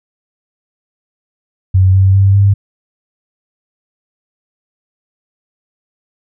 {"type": "tone with pitch steps", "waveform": "sine", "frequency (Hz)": [93.9, 95.82, 97.77, 99.77], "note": ["F#2", "G2", "G2", "G2"], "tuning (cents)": [26, -39, -4, 31], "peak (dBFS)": -5, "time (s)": [1.74, 2.54], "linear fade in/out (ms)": 10, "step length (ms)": 200, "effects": []}